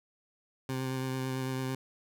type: tone with vibrato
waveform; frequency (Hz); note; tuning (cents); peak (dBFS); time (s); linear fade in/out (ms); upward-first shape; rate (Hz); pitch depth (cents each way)
20% pulse; 130.81; C3; 0; -27; 0.69-1.75; 2; sine; 9; 16
effects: none